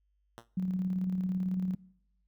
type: tone with exponential decay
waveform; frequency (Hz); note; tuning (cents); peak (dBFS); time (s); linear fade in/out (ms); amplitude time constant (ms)
5% pulse; 116.54; A#2; 0; -31; 0.38-0.48; 0; 21
type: tone with tremolo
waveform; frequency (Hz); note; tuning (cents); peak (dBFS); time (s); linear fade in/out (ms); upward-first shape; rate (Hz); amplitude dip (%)
sine; 185; F#3; 0; -27; 0.57-1.75; 5; square; 18; 30
effects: noise-tail reverb RT60 0.8 s tail -23 dB re dry + added 50 Hz sine -70 dBFS peak until 2.27 s